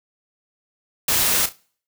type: noise with echo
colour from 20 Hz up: white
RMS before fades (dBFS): -19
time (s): 1.08-1.46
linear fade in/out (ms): 5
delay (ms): 33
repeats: 3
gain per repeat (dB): -12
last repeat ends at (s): 1.559
effects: noise-tail reverb RT60 0.5 s tail -25 dB re dry